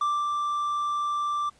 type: tone with ADSR envelope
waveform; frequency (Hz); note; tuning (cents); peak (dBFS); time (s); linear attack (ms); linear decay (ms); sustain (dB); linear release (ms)
triangle; 1176; D6; +2; -20; 0.01-1.5; 4; 240; -3; 14
effects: pink hiss -60 dBFS RMS until 1.59 s + resampled to 22050 Hz